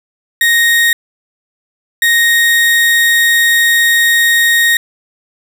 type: tone pair in turn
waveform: 35% pulse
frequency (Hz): 1864.7 / 1864.7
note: A#6 / A#6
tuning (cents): 0 / 0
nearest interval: unison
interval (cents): 0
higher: neither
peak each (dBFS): -6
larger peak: neither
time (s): 0.41-0.93 / 2.02-4.77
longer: second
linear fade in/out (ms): 2
effects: none